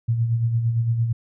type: tone with tremolo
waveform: sine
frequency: 115.9 Hz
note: A#2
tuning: 10 cents flat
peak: -16 dBFS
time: 0.08-1.13 s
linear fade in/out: 10 ms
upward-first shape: sine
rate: 8.8 Hz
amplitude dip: 50%
effects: none